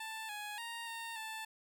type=tone with pitch steps; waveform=15% pulse; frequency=883 / 835 / 931 / 918 / 881 Hz; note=A5 / G#5 / A#5 / A#5 / A5; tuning=+6 / +9 / -2 / -27 / +2 cents; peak=-35 dBFS; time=0-1.45 s; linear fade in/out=5 ms; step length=290 ms; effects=none